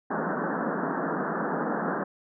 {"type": "band-pass noise", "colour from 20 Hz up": "pink", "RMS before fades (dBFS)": -29, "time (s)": [0.1, 2.04], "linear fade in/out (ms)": 10, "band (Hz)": [160, 1700], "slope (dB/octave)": 96, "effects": []}